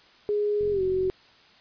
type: tone with pitch glide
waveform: sine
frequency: 415.3 to 374.3 Hz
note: G#4 to F#4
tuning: 0 to +20 cents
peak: -22 dBFS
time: 0.29-1.1 s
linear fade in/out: 0 ms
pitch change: -180 cents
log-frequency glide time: 0.71-0.82 s
type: click train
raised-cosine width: 5 ms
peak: -30 dBFS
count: 23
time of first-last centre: 0.61-1.098 s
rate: 45.1 Hz
effects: white hiss -55 dBFS RMS until 1.6 s + resampled to 11025 Hz